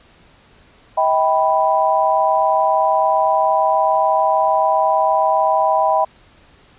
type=chord; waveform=sine; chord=Eb augmented; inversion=none; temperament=equal with one note detuned; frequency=637.2 / 784 / 987.8 Hz; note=Eb5 / G5 / B5; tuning=+41 / 0 / 0 cents; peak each=-17 dBFS; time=0.97-6.05 s; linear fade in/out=10 ms; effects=pink hiss -50 dBFS RMS until 6.78 s + resampled to 8000 Hz